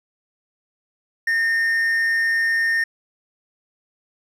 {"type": "tone with amplitude modulation", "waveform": "triangle", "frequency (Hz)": 1828, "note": "A#6", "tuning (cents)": -34, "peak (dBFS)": -14, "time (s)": [1.27, 2.84], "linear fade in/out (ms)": 5, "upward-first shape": "sine", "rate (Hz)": 212, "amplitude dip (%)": 30, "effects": []}